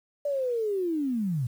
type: linear sweep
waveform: sine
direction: down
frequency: 587 to 113.8 Hz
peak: -25 dBFS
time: 0.25-1.47 s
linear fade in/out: 5 ms
effects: 9-bit